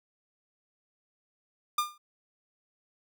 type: tone with exponential decay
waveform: 45% pulse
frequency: 1204 Hz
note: D6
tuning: 43 cents sharp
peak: -22 dBFS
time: 1.78-1.98 s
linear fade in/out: 5 ms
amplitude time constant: 43 ms
effects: none